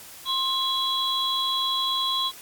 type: tone cluster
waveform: sine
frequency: 1060 / 3337 / 3950 Hz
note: C6 / G#7 / B7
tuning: +22 / +8 / 0 cents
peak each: -28 / -25 / -29 dBFS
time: 0.25-2.32 s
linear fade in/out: 50 ms
effects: white hiss -44 dBFS RMS until 2.41 s + Opus 48 kbps